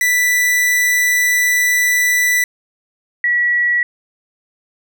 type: tone pair in turn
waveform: 45% pulse / sine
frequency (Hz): 1975.5 / 1933.7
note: B6 / B6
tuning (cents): 0 / -37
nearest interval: unison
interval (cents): 37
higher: first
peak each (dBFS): -12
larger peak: neither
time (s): 0.01-2.44 / 3.24-3.83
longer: first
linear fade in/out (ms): 2
effects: none